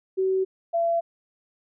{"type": "tone pair in turn", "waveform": "sine", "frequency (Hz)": [379.2, 675.7], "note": ["F#4", "E5"], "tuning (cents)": [43, 43], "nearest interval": "minor seventh", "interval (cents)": 1000, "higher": "second", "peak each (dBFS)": -20, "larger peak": "neither", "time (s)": [[0.17, 0.45], [0.73, 1.01]], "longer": "neither", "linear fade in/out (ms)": 20, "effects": []}